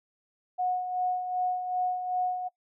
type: tone with tremolo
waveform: sine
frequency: 730 Hz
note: F#5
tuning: 24 cents flat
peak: -24 dBFS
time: 0.58-2.49 s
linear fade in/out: 20 ms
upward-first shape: sine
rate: 2.6 Hz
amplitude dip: 55%
effects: noise-tail reverb RT60 0.1 s tail -21 dB re dry